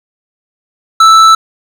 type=tone with hard clipping; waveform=triangle; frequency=1318.5 Hz; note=E6; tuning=in tune; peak=-3 dBFS; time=1-1.35 s; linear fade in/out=5 ms; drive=13 dB; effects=none